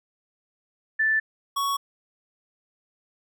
sine / square tone pair in turn, 1760 / 1115.2 Hz, A6 / C#6, 0 / +10 cents, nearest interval minor sixth, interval 790 cents, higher first, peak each -19 / -24 dBFS, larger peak first, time 0.99-1.2 / 1.56-1.77 s, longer neither, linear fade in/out 10 ms, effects none

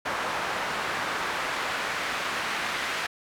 pink noise with band-pass filter sweep, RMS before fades -30 dBFS, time 0.05-3.07 s, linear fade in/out 10 ms, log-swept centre 1200 to 1800 Hz, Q 1, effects none

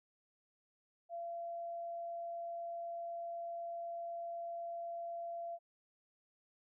sine tone, 682 Hz, F5, 41 cents flat, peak -40 dBFS, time 1.09-5.59 s, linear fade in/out 50 ms, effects none

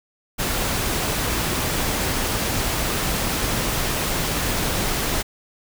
pink noise, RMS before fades -23 dBFS, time 0.38-5.23 s, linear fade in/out 20 ms, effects none

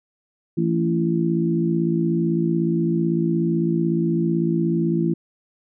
harmonic tone with a mistuned harmonic, 56.1 Hz, A1, 34 cents sharp, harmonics 3 / 4 / 5 / 6, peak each -21 / -25 / -30 / -22 dBFS, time 0.57-5.14 s, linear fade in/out 10 ms, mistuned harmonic 3, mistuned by -16 cents, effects none

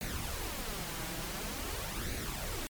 pink noise with flanger, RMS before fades -38 dBFS, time 0.01-2.67 s, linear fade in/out 0 ms, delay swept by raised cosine 0.46 to 6.26 ms, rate 0.47 Hz, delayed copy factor +0.55, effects MP3 96 kbps

